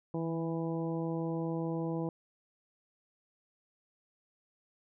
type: harmonic tone with a mistuned harmonic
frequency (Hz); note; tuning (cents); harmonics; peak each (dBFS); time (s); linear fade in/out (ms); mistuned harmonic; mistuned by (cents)
164.81; E3; 0; 1 / 2 / 3 / 4 / 5 / 6; -35 / -36 / -39 / -46 / -46 / -48; 0.14-2.09; 2; 1; -22
effects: none